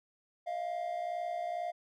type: tone pair together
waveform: triangle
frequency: 636.4 / 698.5 Hz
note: D#5 / F5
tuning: +39 / 0 cents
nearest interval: major second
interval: 161 cents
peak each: -38 / -33 dBFS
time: 0.46-1.72 s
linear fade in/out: 20 ms
effects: none